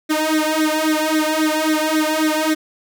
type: tone with flanger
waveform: sawtooth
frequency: 311.1 Hz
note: D#4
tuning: in tune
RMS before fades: -18 dBFS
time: 0.09-2.55 s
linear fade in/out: 20 ms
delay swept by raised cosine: 0.51 to 2.11 ms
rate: 3.7 Hz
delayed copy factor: +1
effects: none